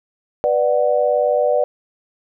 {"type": "chord", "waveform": "sine", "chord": "B minor", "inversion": "none", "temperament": "just", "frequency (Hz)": [493.9, 592.7, 740.8], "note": ["B4", "D5", "F#5"], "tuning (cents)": [0, 16, 2], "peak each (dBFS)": [-18, -16, -22], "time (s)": [0.44, 1.64], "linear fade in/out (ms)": 0, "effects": []}